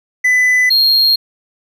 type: tone pair in turn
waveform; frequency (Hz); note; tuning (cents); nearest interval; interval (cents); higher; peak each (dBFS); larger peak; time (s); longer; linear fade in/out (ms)
triangle; 2000 / 4238; B6 / C8; +21 / +21; octave + minor second; 1300; second; -7; neither; 0.24-0.7 / 0.7-1.16; neither; 10
effects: none